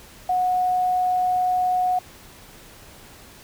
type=tone with quantisation; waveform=sine; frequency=731 Hz; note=F#5; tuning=21 cents flat; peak=-18 dBFS; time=0.29-1.99 s; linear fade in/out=5 ms; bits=8; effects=pink hiss -46 dBFS RMS until 3.43 s